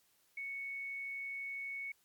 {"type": "tone", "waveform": "sine", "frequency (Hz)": 2217, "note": "C#7", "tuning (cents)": 0, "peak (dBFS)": -39, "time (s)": [0.37, 1.92], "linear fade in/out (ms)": 5, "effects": ["white hiss -72 dBFS RMS until 2.04 s", "MP3 96 kbps"]}